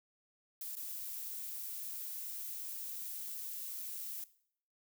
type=noise with dropouts; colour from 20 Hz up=violet; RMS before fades=-43 dBFS; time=0.61-4.24 s; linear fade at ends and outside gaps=2 ms; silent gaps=0.754-0.767 s; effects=noise-tail reverb RT60 0.6 s tail -18 dB re dry